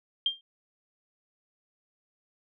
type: tone with exponential decay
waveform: sine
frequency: 3190 Hz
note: G7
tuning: 30 cents sharp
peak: -20 dBFS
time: 0.26-0.41 s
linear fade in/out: 2 ms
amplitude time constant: 31 ms
effects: none